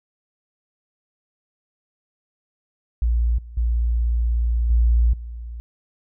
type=tone with level steps; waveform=sine; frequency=58.27 Hz; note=A#1; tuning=in tune; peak=-16 / -35 / -17 / -13 / -30 dBFS; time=3.02-5.6 s; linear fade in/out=0 ms; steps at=3.38 / 3.57 / 4.7 / 5.13 s; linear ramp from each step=5 ms; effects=none